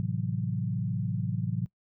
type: chord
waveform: sine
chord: F# half-diminished seventh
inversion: first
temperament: equal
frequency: 110 / 130.81 / 164.81 / 185 Hz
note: A2 / C3 / E3 / F#3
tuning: 0 / 0 / 0 / 0 cents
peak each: -32 / -33 / -34 / -34 dBFS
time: 0-1.66 s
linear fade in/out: 0 ms
effects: noise-tail reverb RT60 0.1 s tail -22 dB re dry